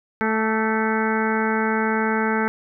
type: harmonic tone with a mistuned harmonic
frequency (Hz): 219.8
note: A3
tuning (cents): -2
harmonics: 1 / 2 / 3 / 4 / 5 / 6 / 7 / 8 / 9 / 10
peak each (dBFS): -23 / -25 / -36 / -26 / -38 / -29 / -27 / -34 / -33 / -34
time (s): 0.21-2.48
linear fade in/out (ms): 0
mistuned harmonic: 5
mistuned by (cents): +53
effects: none